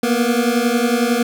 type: beating tone pair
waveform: 25% pulse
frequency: 233.1 / 244.1 Hz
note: A#3 / B3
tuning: 0 / -20 cents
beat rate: 11 Hz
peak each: -14 dBFS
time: 0.03-1.23 s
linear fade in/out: 5 ms
effects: none